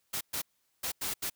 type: noise bursts at uneven times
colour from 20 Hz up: white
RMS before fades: -34 dBFS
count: 5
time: 0.13-0.21 / 0.33-0.42 / 0.83-0.92 / 1.01-1.14 / 1.22-1.3 s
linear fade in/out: 10 ms
effects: white hiss -75 dBFS RMS until 1.35 s